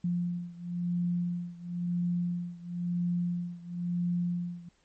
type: beating tone pair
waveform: sine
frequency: 174.61 / 175.59 Hz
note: F3 / F3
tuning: 0 / +10 cents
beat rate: 0.98 Hz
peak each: -31 / -33 dBFS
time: 0.04-4.69 s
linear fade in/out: 5 ms
effects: pink hiss -69 dBFS RMS until 4.84 s + MP3 32 kbps